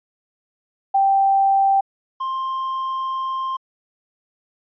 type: tone pair in turn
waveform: sine / triangle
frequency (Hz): 783 / 1054.6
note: G5 / C6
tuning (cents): -2 / +13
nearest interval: perfect fourth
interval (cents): 515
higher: second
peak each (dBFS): -13 / -20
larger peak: first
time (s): 0.94-1.81 / 2.2-3.57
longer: second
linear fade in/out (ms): 10
effects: resampled to 11025 Hz

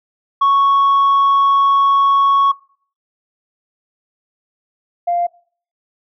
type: tone pair in turn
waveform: sine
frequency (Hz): 1108.7 / 696.6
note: C#6 / F5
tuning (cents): 0 / -5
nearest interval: minor sixth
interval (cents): 805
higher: first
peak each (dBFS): -7 / -13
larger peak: first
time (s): 0.41-2.52 / 5.07-5.27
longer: first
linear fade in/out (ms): 10
effects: noise-tail reverb RT60 0.5 s tail -23 dB re dry + tanh soft clip ceiling -8 dBFS

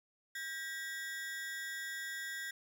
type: ring-modulated tone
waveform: 40% pulse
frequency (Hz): 1760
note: A6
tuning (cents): 0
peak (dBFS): -36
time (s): 0.35-2.51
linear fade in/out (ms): 5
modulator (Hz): 160
effects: none

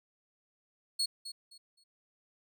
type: tone with echo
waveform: 35% pulse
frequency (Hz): 4340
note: C#8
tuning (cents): -37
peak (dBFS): -27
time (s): 0.99-1.06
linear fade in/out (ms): 10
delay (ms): 260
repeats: 3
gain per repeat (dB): -12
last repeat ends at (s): 1.84
effects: none

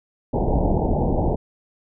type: low-pass noise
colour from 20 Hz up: pink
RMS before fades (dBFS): -20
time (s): 0.33-1.36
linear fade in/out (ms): 10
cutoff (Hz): 890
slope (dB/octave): 96
effects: none

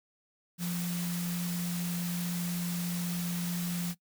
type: tone in noise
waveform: sine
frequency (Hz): 174.61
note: F3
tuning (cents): 0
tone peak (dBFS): -31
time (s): 0.58-3.95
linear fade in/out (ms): 50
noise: white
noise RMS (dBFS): -40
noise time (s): 0.58-3.95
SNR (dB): +6
effects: noise-tail reverb RT60 0.1 s tail -21 dB re dry

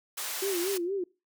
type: band-pass noise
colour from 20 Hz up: white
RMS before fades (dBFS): -35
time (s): 0.17-0.78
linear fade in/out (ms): 10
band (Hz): 580 to 16000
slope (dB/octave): 12
type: tone with vibrato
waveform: sine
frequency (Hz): 369.1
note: F#4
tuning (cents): -4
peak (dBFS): -28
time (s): 0.42-1.04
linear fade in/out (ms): 5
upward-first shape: sine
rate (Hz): 4.3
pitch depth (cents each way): 140
effects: noise-tail reverb RT60 0.3 s tail -24 dB re dry

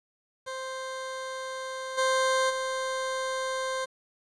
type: tone with level steps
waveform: 20% pulse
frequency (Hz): 523.3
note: C5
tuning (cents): 0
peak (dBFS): -29 / -18 / -24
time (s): 0.46-3.86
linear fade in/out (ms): 20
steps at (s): 1.97 / 2.49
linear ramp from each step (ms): 20
effects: resampled to 22050 Hz + 9-bit

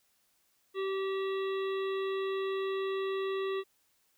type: harmonic tone with a mistuned harmonic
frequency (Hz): 386.6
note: G4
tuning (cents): -24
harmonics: 1 / 3 / 5 / 7 / 9 / 10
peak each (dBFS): -31 / -41 / -45 / -48 / -50 / -51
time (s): 0.74-3.64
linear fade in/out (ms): 50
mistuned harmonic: 9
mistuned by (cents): -55
effects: white hiss -72 dBFS RMS until 4.17 s

